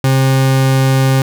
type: tone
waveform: 40% pulse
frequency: 133.3 Hz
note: C3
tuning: 33 cents sharp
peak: -8 dBFS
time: 0.04-1.22 s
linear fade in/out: 2 ms
effects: none